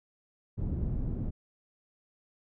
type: low-pass noise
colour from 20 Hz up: pink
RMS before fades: -32 dBFS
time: 0.57-1.31 s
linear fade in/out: 20 ms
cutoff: 190 Hz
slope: 12 dB/octave
effects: none